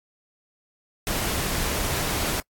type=noise; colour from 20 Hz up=pink; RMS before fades=-26 dBFS; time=1.07-2.4 s; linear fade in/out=0 ms; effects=noise-tail reverb RT60 0.1 s tail -26 dB re dry + AAC 64 kbps